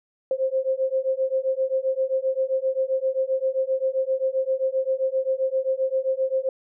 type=beating tone pair; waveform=sine; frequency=523.3 / 530.9 Hz; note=C5 / C5; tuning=0 / +25 cents; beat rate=7.6 Hz; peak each=-24 dBFS; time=0.31-6.49 s; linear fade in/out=2 ms; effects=none